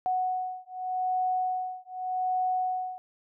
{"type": "beating tone pair", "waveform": "sine", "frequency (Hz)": [739, 739.84], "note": ["F#5", "F#5"], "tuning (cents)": [-2, 0], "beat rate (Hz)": 0.84, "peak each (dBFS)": -30, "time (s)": [0.06, 2.98], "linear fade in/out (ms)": 0, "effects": []}